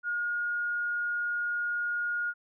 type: tone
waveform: sine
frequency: 1431 Hz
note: F6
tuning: 42 cents sharp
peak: -28 dBFS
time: 0.03-2.34 s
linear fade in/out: 50 ms
effects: none